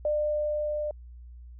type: tone with level ramp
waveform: sine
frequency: 599 Hz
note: D5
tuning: 34 cents sharp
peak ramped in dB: -23 to -28 dBFS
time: 0.05-0.91 s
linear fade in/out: 2 ms
effects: added 60 Hz sine -43 dBFS peak until 1.59 s